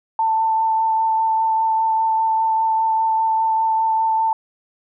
sine tone with vibrato, 889 Hz, A5, 18 cents sharp, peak -15 dBFS, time 0.19-4.33 s, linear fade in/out 2 ms, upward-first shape triangle, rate 5 Hz, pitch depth 14 cents each way, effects none

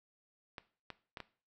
clicks, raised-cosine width 0.3 ms, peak -27 dBFS, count 4, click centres 0.582 / 0.903 / 1.172 / 1.203 s, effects noise-tail reverb RT60 0.4 s tail -17 dB re dry

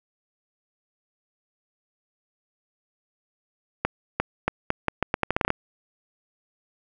accelerating click train, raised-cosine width 0.5 ms, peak -6 dBFS, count 14, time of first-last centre 3.85-5.504 s, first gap 350 ms, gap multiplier 0.8, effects none

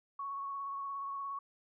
sine tone with vibrato, 1108.7 Hz, C#6, in tune, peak -37 dBFS, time 0.19-1.39 s, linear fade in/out 5 ms, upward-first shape triangle, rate 17 Hz, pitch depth 23 cents each way, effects none

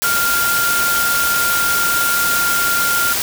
sine tone in noise, 1396.9 Hz, F6, in tune, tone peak -16 dBFS, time 0.04-3.13 s, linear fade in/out 0 ms, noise white, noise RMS -19 dBFS, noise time 0.02-3.22 s, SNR 0 dB, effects none

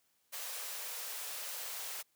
white high-pass noise, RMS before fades -42 dBFS, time 0.32-2.03 s, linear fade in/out 20 ms, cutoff 430 Hz, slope 96 dB/octave, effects white hiss -75 dBFS RMS until 2.15 s + high-pass 60 Hz 12 dB/octave

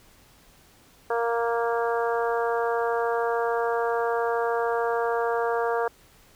harmonic tone, 233.1 Hz, A#3, in tune, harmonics 2 / 3 / 4 / 5 / 6 / 7, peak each -25 / -29 / -31 / -33 / -35 / -36 dBFS, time 1.1-5.88 s, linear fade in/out 5 ms, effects pink hiss -56 dBFS RMS until 6.35 s

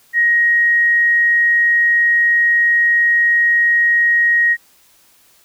sine tone, 1883 Hz, A#6, 17 cents sharp, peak -10 dBFS, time 0.13-4.57 s, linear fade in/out 50 ms, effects white hiss -52 dBFS RMS until 5.44 s

